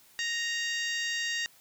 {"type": "harmonic tone with a mistuned harmonic", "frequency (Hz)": 932.3, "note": "A#5", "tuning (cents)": 0, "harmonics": [2, 3, 4, 5, 6, 7, 8], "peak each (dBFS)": [-32, -36, -38, -40, -42, -43, -44], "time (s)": [0.19, 1.46], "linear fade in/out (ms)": 0, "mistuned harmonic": 6, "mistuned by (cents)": 15, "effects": ["white hiss -59 dBFS RMS until 1.6 s"]}